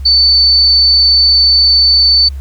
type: tone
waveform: sine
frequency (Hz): 4517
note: C#8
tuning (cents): +32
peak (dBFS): -5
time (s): 0.05-2.29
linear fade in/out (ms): 10
effects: added 68 Hz sine -20 dBFS peak until 2.4 s + pink hiss -46 dBFS RMS until 2.4 s